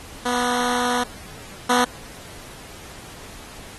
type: tone pair in turn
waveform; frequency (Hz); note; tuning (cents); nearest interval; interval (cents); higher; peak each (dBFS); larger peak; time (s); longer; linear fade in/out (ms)
10% pulse; 245.4 / 246.5; B3 / B3; -11 / -3; unison; 8; second; -12 / -8; second; 0.25-1.04 / 1.69-1.85; first; 10
effects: pink hiss -41 dBFS RMS until 3.78 s + AAC 32 kbps